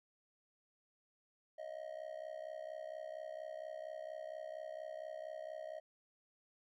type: tone with amplitude modulation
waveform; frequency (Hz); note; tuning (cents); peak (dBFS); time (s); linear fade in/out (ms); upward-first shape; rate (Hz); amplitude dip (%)
triangle; 630; D#5; +21; -38; 1.58-5.8; 10; sine; 64.3; 90
effects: none